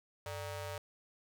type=ring-modulated tone; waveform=sawtooth; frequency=342.9 Hz; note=F4; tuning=32 cents flat; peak=-33 dBFS; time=0.26-0.78 s; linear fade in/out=2 ms; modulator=247 Hz; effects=none